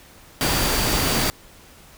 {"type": "tone in noise", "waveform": "sine", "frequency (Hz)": 4651, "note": "D8", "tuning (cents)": -18, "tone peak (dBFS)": -30, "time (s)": [0.41, 1.3], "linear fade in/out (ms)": 0, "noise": "pink", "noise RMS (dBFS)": -21, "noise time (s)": [0.41, 1.3], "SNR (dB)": -12, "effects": ["pink hiss -48 dBFS RMS until 1.97 s"]}